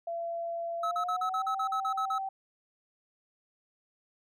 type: tone with pitch glide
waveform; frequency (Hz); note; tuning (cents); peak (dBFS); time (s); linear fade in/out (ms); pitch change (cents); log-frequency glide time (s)
sine; 677 to 773.2; E5 to G5; +46 to -24; -32; 0.07-2.29; 5; +230; 0.78-1.46
type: tone bursts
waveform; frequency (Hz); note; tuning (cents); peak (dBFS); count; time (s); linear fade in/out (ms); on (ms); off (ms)
triangle; 1293; E6; -34; -27; 11; 0.83-2.183; 5; 83; 44
effects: none